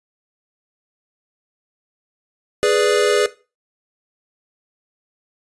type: chord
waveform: square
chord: G# diminished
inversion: none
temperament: equal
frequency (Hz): 415.3 / 493.9 / 587.3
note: G#4 / B4 / D5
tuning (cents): 0 / 0 / 0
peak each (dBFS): -17 / -19 / -21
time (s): 2.63-3.26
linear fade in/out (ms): 0
effects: noise-tail reverb RT60 0.3 s tail -17 dB re dry + resampled to 24000 Hz